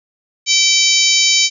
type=harmonic tone; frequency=770 Hz; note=G5; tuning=31 cents flat; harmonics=3 / 4 / 5 / 6 / 7 / 8 / 9; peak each=-18 / -18 / -18 / -18 / -18 / -18 / -18 dBFS; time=0.46-1.5 s; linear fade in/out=50 ms; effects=none